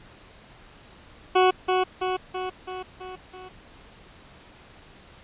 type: tone with echo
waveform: 20% pulse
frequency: 370 Hz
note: F#4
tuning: in tune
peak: -11 dBFS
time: 1.35-1.51 s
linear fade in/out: 10 ms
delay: 330 ms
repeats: 6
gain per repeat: -4 dB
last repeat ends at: 3.49 s
effects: pink hiss -50 dBFS RMS until 5.23 s + resampled to 8000 Hz